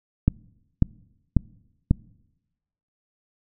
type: click train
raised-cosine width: 5 ms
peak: -4 dBFS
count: 4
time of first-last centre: 0.28-1.91 s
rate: 1.84 Hz
effects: noise-tail reverb RT60 1.0 s tail -25 dB re dry